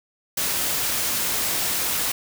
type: noise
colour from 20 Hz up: white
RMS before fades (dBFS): -24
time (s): 0.37-2.12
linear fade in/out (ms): 5
effects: none